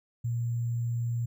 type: tone with sample-and-hold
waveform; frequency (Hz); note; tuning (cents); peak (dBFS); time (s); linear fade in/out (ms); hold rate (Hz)
sine; 118.2; A#2; +24; -27; 0.24-1.26; 10; 7350
effects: none